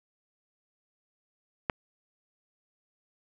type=click; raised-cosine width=0.5 ms; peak=-11 dBFS; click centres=1.698 s; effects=none